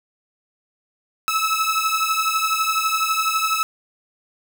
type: beating tone pair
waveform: sawtooth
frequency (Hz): 1295 / 1307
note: E6 / E6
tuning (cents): -31 / -15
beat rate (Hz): 12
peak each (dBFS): -18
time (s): 1.28-3.63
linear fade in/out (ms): 0
effects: 7-bit